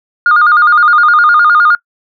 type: tone with vibrato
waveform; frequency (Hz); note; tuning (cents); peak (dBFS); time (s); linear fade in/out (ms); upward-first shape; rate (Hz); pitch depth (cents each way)
sine; 1318.5; E6; 0; -3; 0.26-1.75; 2; square; 9.7; 130
effects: noise-tail reverb RT60 0.1 s tail -23 dB re dry + tanh soft clip ceiling 0 dBFS